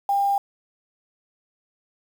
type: tone with quantisation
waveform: sine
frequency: 799 Hz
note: G5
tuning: 33 cents sharp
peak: -18 dBFS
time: 0.09-0.38 s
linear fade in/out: 2 ms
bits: 7
effects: none